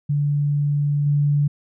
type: tone with level steps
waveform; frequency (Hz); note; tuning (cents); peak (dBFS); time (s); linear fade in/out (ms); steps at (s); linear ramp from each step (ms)
sine; 145.1; D3; -21; -17 / -15; 0.09-1.48; 10; 1.06; 5
effects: none